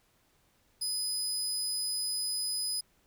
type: tone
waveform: 25% pulse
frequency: 5000 Hz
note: D#8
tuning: 8 cents sharp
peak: -26 dBFS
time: 0.81-2.81 s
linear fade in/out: 10 ms
effects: pink hiss -69 dBFS RMS until 3.06 s